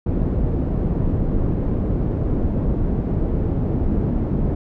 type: low-pass noise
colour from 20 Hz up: pink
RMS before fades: -20 dBFS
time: 0.06-4.55 s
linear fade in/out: 5 ms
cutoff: 330 Hz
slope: 12 dB/octave
effects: none